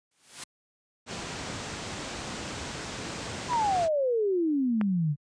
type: noise with exponential growth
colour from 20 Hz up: white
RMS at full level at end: -35 dBFS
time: 0.11-0.44 s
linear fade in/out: 5 ms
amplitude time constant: 71 ms
type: low-pass noise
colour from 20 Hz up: pink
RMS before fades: -36 dBFS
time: 1.06-3.89 s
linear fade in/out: 50 ms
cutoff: 8400 Hz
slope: 48 dB/octave
type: exponential sweep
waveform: sine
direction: down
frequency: 1026 to 140 Hz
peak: -23 dBFS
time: 3.48-5.16 s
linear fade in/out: 50 ms
type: clicks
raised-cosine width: 0.5 ms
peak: -17 dBFS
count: 2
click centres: 3.533 / 4.813 s
effects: high-pass 80 Hz 12 dB/octave + resampled to 22050 Hz